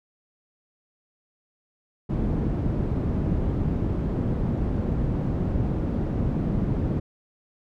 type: low-pass noise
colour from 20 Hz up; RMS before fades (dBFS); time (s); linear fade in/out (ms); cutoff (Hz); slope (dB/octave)
white; -25; 2.09-7; 10; 200; 12
effects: none